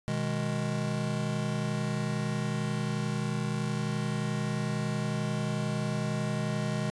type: chord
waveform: square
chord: G# minor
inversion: first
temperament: just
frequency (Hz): 124.59 / 155.74 / 207.7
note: B2 / D#3 / G#3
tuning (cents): +16 / +2 / 0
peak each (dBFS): -34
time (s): 0.08-6.9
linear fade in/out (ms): 0
effects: resampled to 22050 Hz